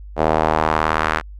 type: tone with band-pass filter sweep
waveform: sawtooth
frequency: 78.5 Hz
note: D#2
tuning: 16 cents sharp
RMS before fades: -18 dBFS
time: 0.16-1.22 s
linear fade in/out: 50 ms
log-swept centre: 640 to 1500 Hz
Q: 1.7
effects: added 50 Hz sine -33 dBFS peak until 1.39 s